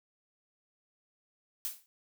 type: noise with exponential decay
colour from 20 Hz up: blue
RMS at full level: -32 dBFS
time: 1.65-1.86 s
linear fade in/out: 0 ms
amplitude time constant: 44 ms
effects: none